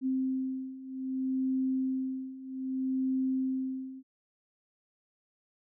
sine beating tone pair, 261.5 / 262.13 Hz, C4 / C4, -1 / +3 cents, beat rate 0.63 Hz, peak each -34 / -31 dBFS, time 0.01-4.03 s, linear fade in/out 50 ms, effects none

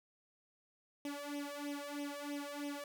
sawtooth tone with flanger, 288 Hz, D4, 34 cents flat, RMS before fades -43 dBFS, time 1.05-2.84 s, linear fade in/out 2 ms, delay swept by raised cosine 0.33 to 1.73 ms, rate 3.1 Hz, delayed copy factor +0.85, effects none

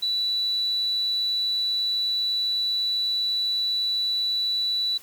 sine tone, 3954 Hz, B7, 1 cent sharp, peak -22 dBFS, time 0.02-4.98 s, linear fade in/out 10 ms, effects white hiss -49 dBFS RMS until 5.02 s

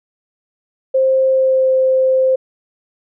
sine tone with pitch glide, 527 to 522.2 Hz, C5 to C5, +12 to -3 cents, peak -10 dBFS, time 0.94-2.36 s, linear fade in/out 10 ms, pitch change -15 cents, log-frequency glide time 1.29-1.72 s, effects none

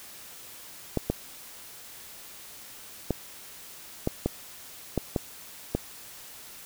clicks, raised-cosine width 2 ms, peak -11 dBFS, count 8, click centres 0.973 / 1.1 / 3.107 / 4.074 / 4.26 / 4.977 / 5.162 / 5.75 s, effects white hiss -46 dBFS RMS until 6.65 s

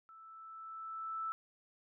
sine tone with level ramp, 1318.5 Hz, E6, in tune, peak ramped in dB -54 to -35 dBFS, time 0.09-1.32 s, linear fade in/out 0 ms, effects none

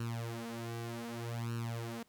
sawtooth tone with flanger, 116.54 Hz, A#2, in tune, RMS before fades -40 dBFS, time 0-2.03 s, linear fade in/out 5 ms, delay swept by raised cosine 0.71 to 6.01 ms, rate 0.65 Hz, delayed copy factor +0.95, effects pink hiss -71 dBFS RMS until 2.08 s

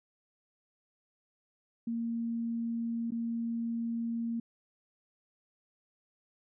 sine tone with dropouts, 231.5 Hz, A#3, 12 cents flat, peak -31 dBFS, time 1.87-4.4 s, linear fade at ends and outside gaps 5 ms, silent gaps 3.107-3.119 s, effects none

